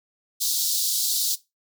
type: high-pass noise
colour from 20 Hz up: pink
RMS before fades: -24 dBFS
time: 0.4-1.36 s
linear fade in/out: 20 ms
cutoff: 3800 Hz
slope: 48 dB/octave
effects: noise-tail reverb RT60 0.2 s tail -17 dB re dry